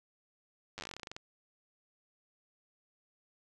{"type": "slowing click train", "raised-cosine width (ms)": 0.2, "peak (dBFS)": -25, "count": 17, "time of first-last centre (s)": [0.78, 1.165], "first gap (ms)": 9, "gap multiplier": 1.12, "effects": ["resampled to 24000 Hz"]}